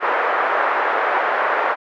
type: band-pass noise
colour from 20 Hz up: white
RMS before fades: -19 dBFS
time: 0-1.76 s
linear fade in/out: 50 ms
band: 450 to 1600 Hz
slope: 24 dB/octave
effects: none